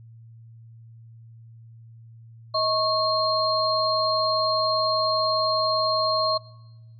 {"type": "tone cluster", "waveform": "sine", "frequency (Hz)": [635, 1097, 4205], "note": ["D#5", "C#6", "C8"], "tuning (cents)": [35, -18, 8], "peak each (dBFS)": -25, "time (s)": [2.54, 6.38], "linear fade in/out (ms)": 10, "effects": ["noise-tail reverb RT60 1.0 s tail -22 dB re dry", "added 114 Hz sine -44 dBFS peak until 6.99 s"]}